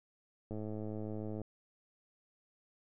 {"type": "click train", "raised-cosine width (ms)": 2, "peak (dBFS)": -29, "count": 98, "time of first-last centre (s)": [0.51, 1.417], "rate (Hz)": 107, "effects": []}